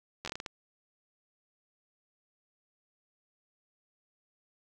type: slowing click train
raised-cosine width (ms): 0.2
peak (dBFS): -20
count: 8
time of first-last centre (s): 0.25-0.462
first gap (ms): 11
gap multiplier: 1.33
effects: none